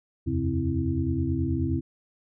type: tone cluster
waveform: sine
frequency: 81.4 / 90.9 / 134.2 / 260.6 / 328.6 Hz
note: E2 / F#2 / C3 / C4 / E4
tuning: -21 / -30 / +44 / -7 / -5 cents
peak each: -30 dBFS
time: 0.26-1.81 s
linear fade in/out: 20 ms
effects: none